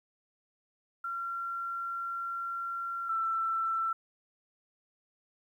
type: tone pair in turn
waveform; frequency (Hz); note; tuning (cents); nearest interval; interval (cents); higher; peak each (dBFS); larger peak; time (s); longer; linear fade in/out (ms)
sine; 1370 / 1336.4; F6 / E6; -34 / +23; unison; 43; first; -33 / -28; second; 1.04-3.09 / 3.09-3.93; first; 5
effects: 11-bit